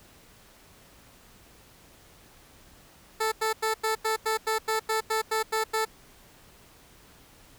15% pulse tone bursts, 440 Hz, A4, in tune, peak -18 dBFS, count 13, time 3.2-5.852 s, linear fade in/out 10 ms, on 120 ms, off 91 ms, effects pink hiss -55 dBFS RMS until 7.58 s

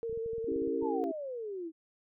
sine tone with vibrato, 455.2 Hz, A#4, 41 cents flat, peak -33 dBFS, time 0.03-1.04 s, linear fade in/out 0 ms, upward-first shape sine, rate 10 Hz, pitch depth 32 cents each way
clicks, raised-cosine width 5 ms, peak -38 dBFS, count 12, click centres 0.096 / 0.128 / 0.175 / 0.261 / 0.333 / 0.382 / 0.444 / 0.519 / 0.562 / 0.62 / 0.676 / 0.826 s
sine chord, C# diminished, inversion none, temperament equal with one note detuned, 274.8 / 329.6 / 392 Hz, C#4 / E4 / G4, -15 / 0 / 0 cents, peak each -36 dBFS, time 0.47-1.12 s, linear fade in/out 10 ms
sine exponential sweep, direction down, 933 to 313.4 Hz, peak -36 dBFS, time 0.81-1.72 s, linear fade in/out 50 ms
effects none

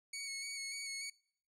15% pulse tone with vibrato, 2217 Hz, C#7, in tune, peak -34 dBFS, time 0.13-1.1 s, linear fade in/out 5 ms, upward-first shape square, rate 3.4 Hz, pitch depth 21 cents each way, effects noise-tail reverb RT60 0.6 s tail -23 dB re dry + low-pass 12000 Hz 12 dB/octave

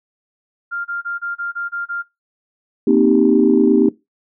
sine tone bursts, 1396.9 Hz, F6, in tune, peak -21 dBFS, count 8, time 0.71-2.026 s, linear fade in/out 20 ms, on 140 ms, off 28 ms
sine chord, C minor seventh, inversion third, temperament equal, 233.1 / 261.6 / 311.1 / 392 Hz, Bb3 / C4 / Eb4 / G4, 0 / 0 / 0 / 0 cents, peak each -15 dBFS, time 2.87-3.89 s, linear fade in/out 5 ms
effects noise-tail reverb RT60 0.2 s tail -20 dB re dry + tanh soft clip ceiling 0 dBFS

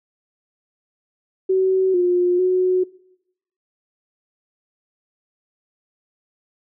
sine tone with pitch steps, 377.7 / 356.2 / 368 Hz, F#4 / F4 / F#4, +36 / +34 / -9 cents, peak -14 dBFS, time 1.49-2.84 s, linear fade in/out 10 ms, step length 450 ms, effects noise-tail reverb RT60 0.8 s tail -21 dB re dry

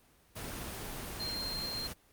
sine tone in noise, 4186 Hz, C8, in tune, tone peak -36 dBFS, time 1.19-1.88 s, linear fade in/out 20 ms, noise pink, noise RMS -41 dBFS, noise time 0.35-1.94 s, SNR +2 dB, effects pink hiss -65 dBFS RMS until 2.12 s + Opus 24 kbps

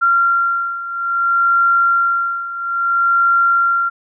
sine beating tone pair, 1378 / 1378.6 Hz, F6 / F6, -24 / -23 cents, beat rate 0.6 Hz, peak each -18 / -14 dBFS, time 0.01-3.9 s, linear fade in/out 20 ms, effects none

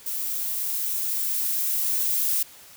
violet noise with level ramp, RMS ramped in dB -29 to -23 dBFS, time 0.06-2.43 s, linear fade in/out 5 ms, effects white hiss -48 dBFS RMS until 2.76 s

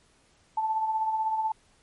sine tone with tremolo, 878 Hz, A5, 4 cents flat, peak -22 dBFS, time 0.57-1.52 s, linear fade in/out 5 ms, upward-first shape triangle, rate 16 Hz, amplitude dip 55%, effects pink hiss -63 dBFS RMS until 1.82 s + MP3 48 kbps

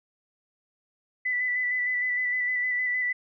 sine tone with vibrato, 1988 Hz, B6, 11 cents sharp, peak -24 dBFS, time 1.25-3.13 s, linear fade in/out 10 ms, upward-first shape square, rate 6.5 Hz, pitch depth 18 cents each way, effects none

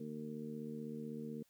harmonic tone, 76 Hz, D#2, 40 cents flat, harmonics 2 / 3 / 4 / 5 / 6, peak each -50 / -44 / -53 / -55 / -49 dBFS, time 0-1.43 s, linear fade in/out 5 ms, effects white hiss -74 dBFS RMS until 1.49 s

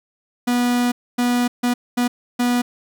45% pulse tone bursts at uneven times, 244 Hz, B3, 21 cents flat, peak -16 dBFS, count 5, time 0.47-0.92 / 1.18-1.48 / 1.63-1.74 / 1.97-2.08 / 2.39-2.62 s, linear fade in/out 10 ms, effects none

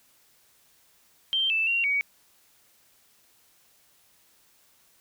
sine tone with pitch steps, 3143 / 2643 / 2754 / 2255 Hz, G7 / E7 / F7 / C#7, +4 / +4 / -25 / +29 cents, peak -22 dBFS, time 1.33-2.01 s, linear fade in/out 0 ms, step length 170 ms, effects white hiss -62 dBFS RMS until 5 s

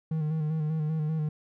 triangle tone with vibrato, 155.6 Hz, D#3, in tune, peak -24 dBFS, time 0.11-1.29 s, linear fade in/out 5 ms, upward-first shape square, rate 5.1 Hz, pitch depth 37 cents each way, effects none

